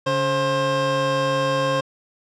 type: tone pair together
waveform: 25% pulse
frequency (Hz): 140.8 / 531.6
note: C#3 / C5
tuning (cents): +27 / +27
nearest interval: octave + major seventh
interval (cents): 2300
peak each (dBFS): -22 / -16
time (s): 0.06-1.81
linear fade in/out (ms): 10
effects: low-pass 5000 Hz 12 dB/octave